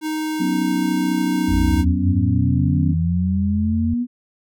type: tone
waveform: square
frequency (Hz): 311.1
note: D#4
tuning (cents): 0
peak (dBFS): -22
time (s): 0.01-1.85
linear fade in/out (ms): 50
type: chord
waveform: sine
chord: F# suspended fourth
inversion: none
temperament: equal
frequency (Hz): 185 / 246.9 / 277.2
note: F#3 / B3 / C#4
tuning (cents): 0 / 0 / 0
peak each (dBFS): -23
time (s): 0.39-2.94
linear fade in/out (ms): 20
type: tone with pitch glide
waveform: sine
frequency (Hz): 87.31 to 86.21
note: F2 to F2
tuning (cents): 0 to -22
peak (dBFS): -20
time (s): 1.48-3.94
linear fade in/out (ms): 5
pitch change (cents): -22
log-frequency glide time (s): 2.19-3.67
type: linear sweep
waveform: sine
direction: up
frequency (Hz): 49 to 247.2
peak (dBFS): -18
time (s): 1.49-4.07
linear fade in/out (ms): 50
effects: none